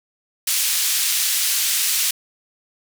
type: band-pass noise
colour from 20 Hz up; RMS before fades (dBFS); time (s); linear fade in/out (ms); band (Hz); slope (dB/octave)
white; -20; 0.47-2.11; 5; 2400 to 13000; 12
effects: none